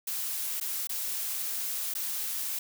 blue noise with dropouts, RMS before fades -33 dBFS, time 0.07-2.59 s, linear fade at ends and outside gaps 5 ms, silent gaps 0.601-0.61 / 0.872-0.893 / 1.939-1.95 s, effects none

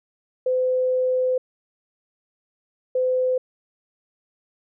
sine tone pair in turn, 510 / 510 Hz, C5 / C5, -44 / -44 cents, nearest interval unison, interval 0 cents, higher neither, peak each -18 dBFS, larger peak neither, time 0.46-1.38 / 2.95-3.38 s, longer first, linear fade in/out 5 ms, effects none

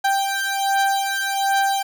30% pulse beating tone pair, 785 / 786.3 Hz, G5 / G5, +2 / +5 cents, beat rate 1.3 Hz, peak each -19 dBFS, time 0.04-1.83 s, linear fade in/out 10 ms, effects none

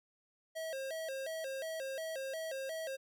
square tone with vibrato, 587.3 Hz, D5, in tune, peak -39 dBFS, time 0.55-2.97 s, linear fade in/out 20 ms, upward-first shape square, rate 2.8 Hz, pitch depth 160 cents each way, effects none

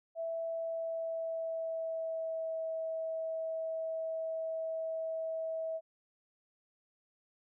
sine tone with pitch glide, 659.3 to 646.9 Hz, E5 to E5, 0 to -33 cents, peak -34 dBFS, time 0.15-5.81 s, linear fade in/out 50 ms, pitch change -33 cents, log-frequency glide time 0.46-2.65 s, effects none

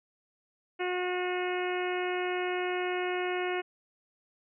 harmonic tone, 361.8 Hz, F#4, 39 cents flat, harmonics 1 / 2 / 3 / 4 / 5 / 6 / 7 / 8, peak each -31 / -36 / -42 / -40 / -41 / -40 / -42 / -44 dBFS, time 0.79-3.62 s, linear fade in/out 20 ms, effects none

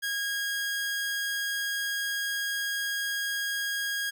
sawtooth tone, 1636 Hz, G#6, 26 cents flat, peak -25 dBFS, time 0.02-4.11 s, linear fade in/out 20 ms, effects none

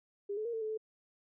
sine tone with pitch steps, 404.7 / 430.8 / 469.7 / 447.9 / 433.5 / 436.3 Hz, G#4 / A4 / A#4 / A4 / A4 / A4, -45 / -37 / +13 / +31 / -26 / -15 cents, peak -34 dBFS, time 0.29-0.776 s, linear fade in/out 10 ms, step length 81 ms, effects none

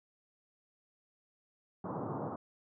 pink band-pass noise, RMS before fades -39 dBFS, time 1.84-2.36 s, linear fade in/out 5 ms, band 110 to 1200 Hz, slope 48 dB/octave, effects none

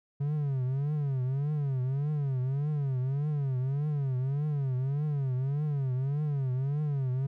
triangle tone with vibrato, 138.59 Hz, C#3, in tune, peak -25 dBFS, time 0.2-7.27 s, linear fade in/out 10 ms, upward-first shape triangle, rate 1.7 Hz, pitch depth 180 cents each way, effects none

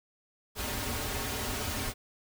pink noise with comb filter, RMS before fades -34 dBFS, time 0.55-1.94 s, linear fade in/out 50 ms, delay 5.9 ms, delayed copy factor -1, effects none

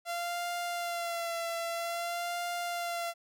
sawtooth tone with vibrato, 686 Hz, F5, 31 cents flat, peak -29 dBFS, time 0.05-3.14 s, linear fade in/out 50 ms, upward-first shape sine, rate 0.51 Hz, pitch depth 32 cents each way, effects none

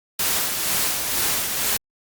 white noise with tremolo, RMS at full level -21 dBFS, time 0.19-1.77 s, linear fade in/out 5 ms, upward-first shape sine, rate 2.1 Hz, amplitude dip 40%, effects Opus 48 kbps

